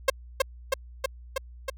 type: tone with echo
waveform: sawtooth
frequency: 533 Hz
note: C5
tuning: 32 cents sharp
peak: -13 dBFS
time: 0.08-0.1 s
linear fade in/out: 5 ms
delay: 320 ms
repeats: 5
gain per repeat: -2 dB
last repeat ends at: 1.7 s
effects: added 60 Hz sine -43 dBFS peak until 1.77 s